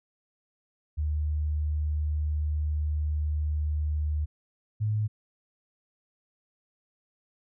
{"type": "tone pair in turn", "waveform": "sine", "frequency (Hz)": [75.6, 106.91], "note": ["D#2", "A2"], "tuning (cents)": [-49, -49], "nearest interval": "tritone", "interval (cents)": 600, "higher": "second", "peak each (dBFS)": [-25, -24], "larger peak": "second", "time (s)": [[0.97, 4.26], [4.8, 5.08]], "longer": "first", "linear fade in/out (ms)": 20, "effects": []}